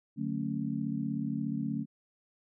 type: chord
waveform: sine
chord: D major seventh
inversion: none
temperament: just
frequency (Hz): 146.83 / 183.54 / 220.2 / 275.3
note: D3 / F#3 / A3 / C#4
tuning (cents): 0 / -14 / +2 / -12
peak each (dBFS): -37 / -39 / -34 / -36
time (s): 0.16-1.86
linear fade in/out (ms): 50
effects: none